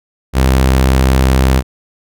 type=tone; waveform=sawtooth; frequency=65.4 Hz; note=C2; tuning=in tune; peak=-4 dBFS; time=0.33-1.63 s; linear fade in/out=50 ms; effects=none